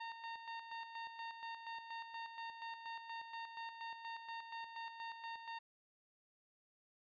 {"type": "tone with tremolo", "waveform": "sawtooth", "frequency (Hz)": 917, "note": "A#5", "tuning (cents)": -29, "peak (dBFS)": -40, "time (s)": [0, 5.59], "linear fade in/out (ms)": 10, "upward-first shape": "square", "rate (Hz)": 4.2, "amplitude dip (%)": 55, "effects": ["resampled to 11025 Hz"]}